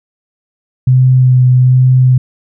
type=tone with vibrato; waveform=sine; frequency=127.6 Hz; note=C3; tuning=43 cents flat; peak=-4 dBFS; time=0.87-2.18 s; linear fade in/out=5 ms; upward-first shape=sine; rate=1.2 Hz; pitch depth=15 cents each way; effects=none